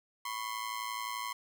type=ring-modulated tone; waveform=sawtooth; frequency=1044 Hz; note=C6; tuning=4 cents flat; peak=-29 dBFS; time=0.25-1.33 s; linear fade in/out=5 ms; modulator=55.8 Hz; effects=none